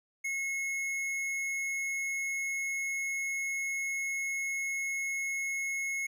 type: tone with tanh clipping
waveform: sine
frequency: 2175 Hz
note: C#7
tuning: 33 cents flat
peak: -33 dBFS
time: 0.24-6.07 s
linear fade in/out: 10 ms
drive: 13 dB
effects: none